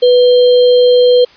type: tone with sample-and-hold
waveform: sine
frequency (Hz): 493.9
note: B4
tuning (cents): 0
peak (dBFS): -4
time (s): 0.02-1.25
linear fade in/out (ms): 10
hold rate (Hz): 3675
effects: white hiss -42 dBFS RMS until 1.36 s + resampled to 11025 Hz